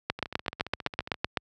two click trains, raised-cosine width 0.3 ms, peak -21 / -9 dBFS, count 15 / 11, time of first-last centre 0.19-1.142 / 0.1-1.372 s, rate 14.7 / 7.86 Hz, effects high-pass 60 Hz 12 dB/octave

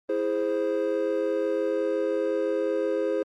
triangle chord, E augmented, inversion none, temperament equal, 329.6 / 415.3 / 523.3 Hz, E4 / G#4 / B#4, 0 / 0 / 0 cents, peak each -28 / -26 / -25 dBFS, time 0.09-3.23 s, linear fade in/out 5 ms, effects Opus 32 kbps

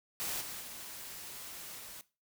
white noise with level steps, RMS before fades -37 / -43 / -46 / -48 dBFS, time 0.2-2.01 s, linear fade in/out 0 ms, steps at 0.4 / 0.6 / 1.78 s, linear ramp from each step 20 ms, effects noise-tail reverb RT60 0.3 s tail -18 dB re dry

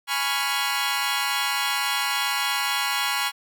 15% pulse chord, C# dominant seventh, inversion second, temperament equal, 830.6 / 987.8 / 1108.7 / 1396.9 Hz, G#5 / B5 / C#6 / E#6, 0 / 0 / 0 / 0 cents, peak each -22 dBFS, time 0.07-3.32 s, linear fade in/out 50 ms, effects none

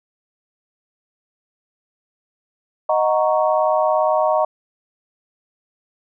sine chord, D# minor seventh, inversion none, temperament equal, 622.3 / 740 / 932.3 / 1108.7 Hz, D#5 / F#5 / A#5 / C#6, 0 / 0 / 0 / 0 cents, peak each -17 / -21 / -22 / -23 dBFS, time 2.89-4.45 s, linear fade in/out 5 ms, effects none

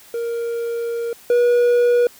triangle tone pair in turn, 467.4 / 483 Hz, A#4 / B4, +5 / -39 cents, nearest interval minor second, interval 56 cents, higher second, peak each -19 / -10 dBFS, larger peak second, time 0.14-1.13 / 1.3-2.07 s, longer first, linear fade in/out 2 ms, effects white hiss -46 dBFS RMS until 2.19 s

